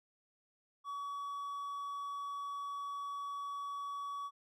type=tone; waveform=triangle; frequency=1133 Hz; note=C#6; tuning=37 cents sharp; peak=-37 dBFS; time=0.84-4.31 s; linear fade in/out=50 ms; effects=none